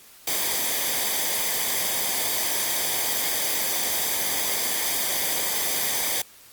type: noise with comb filter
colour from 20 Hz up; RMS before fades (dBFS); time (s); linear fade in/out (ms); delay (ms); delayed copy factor
white; -25; 0.27-6.22; 5; 0.73; -0.6
effects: white hiss -50 dBFS RMS until 6.52 s + Opus 48 kbps